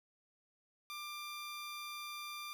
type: tone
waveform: 15% pulse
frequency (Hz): 1189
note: D6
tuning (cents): +21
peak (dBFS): -37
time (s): 0.9-2.53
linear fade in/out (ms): 0
effects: none